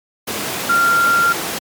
sine tone in noise, 1385 Hz, F6, 15 cents flat, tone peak -11 dBFS, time 0.69-1.33 s, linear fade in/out 10 ms, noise pink, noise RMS -22 dBFS, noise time 0.27-1.59 s, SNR +8 dB, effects high-pass 200 Hz 12 dB/octave + MP3 96 kbps

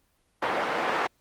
pink band-pass noise, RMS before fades -27 dBFS, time 0.42-1.07 s, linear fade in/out 5 ms, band 550 to 1700 Hz, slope 12 dB/octave, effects pink hiss -69 dBFS RMS until 1.2 s + Opus 24 kbps

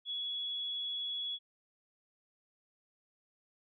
sine tone, 3372 Hz, G#7, 26 cents sharp, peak -35 dBFS, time 0.05-1.39 s, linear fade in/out 50 ms, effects none

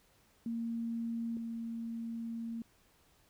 sine tone pair in turn, 230.8 / 229.7 Hz, A#3 / A#3, -17 / -25 cents, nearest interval unison, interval 8 cents, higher first, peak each -34 / -37 dBFS, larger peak first, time 0.46-1.37 / 1.37-2.62 s, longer second, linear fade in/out 2 ms, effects pink hiss -68 dBFS RMS until 3.29 s

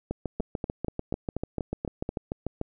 two click trains, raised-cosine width 2 ms, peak -16 / -16 dBFS, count 8 / 18, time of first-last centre 0.4-2.091 / 0.11-2.614 s, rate 4.14 / 6.79 Hz, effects none

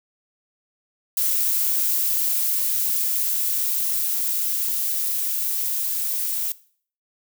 violet noise with level ramp, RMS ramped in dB -21 to -25 dBFS, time 1.17-6.52 s, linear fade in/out 2 ms, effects noise-tail reverb RT60 0.5 s tail -19 dB re dry

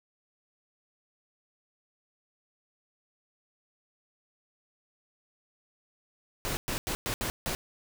pink noise bursts at uneven times, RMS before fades -32 dBFS, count 6, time 6.45-6.57 / 6.68-6.78 / 6.87-6.95 / 7.06-7.14 / 7.21-7.3 / 7.46-7.55 s, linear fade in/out 0 ms, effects none

